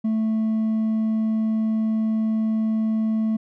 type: tone with hard clipping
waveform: sine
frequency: 220 Hz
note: A3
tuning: in tune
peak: -20 dBFS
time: 0.04-3.37 s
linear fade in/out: 10 ms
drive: 2 dB
effects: none